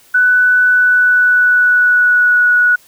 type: tone with pitch glide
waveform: sine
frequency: 1491 to 1465.4 Hz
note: F#6 to F#6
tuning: +13 to -17 cents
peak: -7 dBFS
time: 0.14-2.76 s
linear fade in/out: 10 ms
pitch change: -30 cents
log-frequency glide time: 0.69-2.47 s
effects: white hiss -47 dBFS RMS until 2.87 s